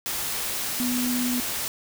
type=tone in noise; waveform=sine; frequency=246.9 Hz; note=B3; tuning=in tune; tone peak=-24 dBFS; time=0.8-1.4 s; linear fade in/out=0 ms; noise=white; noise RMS=-29 dBFS; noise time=0.06-1.68 s; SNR=+2 dB; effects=none

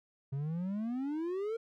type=exponential sweep; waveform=triangle; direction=up; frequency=133 to 466.2 Hz; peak=-31 dBFS; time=0.32-1.57 s; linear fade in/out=10 ms; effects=none

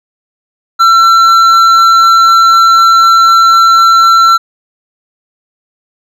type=tone with hard clipping; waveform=sine; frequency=1348 Hz; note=E6; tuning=38 cents sharp; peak=-4 dBFS; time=0.79-4.38 s; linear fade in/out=20 ms; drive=7 dB; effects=none

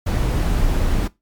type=noise; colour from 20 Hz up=brown; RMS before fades=-18 dBFS; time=0.06-1.08 s; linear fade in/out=10 ms; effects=noise-tail reverb RT60 0.2 s tail -20 dB re dry + MP3 96 kbps

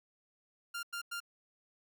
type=tone bursts; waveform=sawtooth; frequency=1396.9 Hz; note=F6; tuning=in tune; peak=-34 dBFS; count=3; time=0.74-1.203 s; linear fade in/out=10 ms; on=91 ms; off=95 ms; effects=none

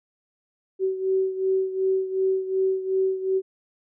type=beating tone pair; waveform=sine; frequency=379.6 / 382.3 Hz; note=F#4 / G4; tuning=+44 / -43 cents; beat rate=2.7 Hz; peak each=-22 / -27 dBFS; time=0.79-3.42 s; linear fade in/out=50 ms; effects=none

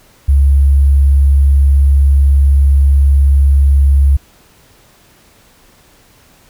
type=tone with sample-and-hold; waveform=sine; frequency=69.3 Hz; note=C#2; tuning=in tune; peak=-5 dBFS; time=0.28-4.17 s; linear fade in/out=10 ms; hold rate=11025 Hz; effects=pink hiss -47 dBFS RMS until 6.49 s

